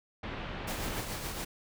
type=low-pass noise; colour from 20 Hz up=pink; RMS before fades=-39 dBFS; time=0.23-1.01 s; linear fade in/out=5 ms; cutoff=3300 Hz; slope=24 dB/octave
type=noise with tremolo; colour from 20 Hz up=pink; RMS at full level=-36 dBFS; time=0.67-1.45 s; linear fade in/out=10 ms; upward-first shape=triangle; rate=7.1 Hz; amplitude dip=45%
effects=none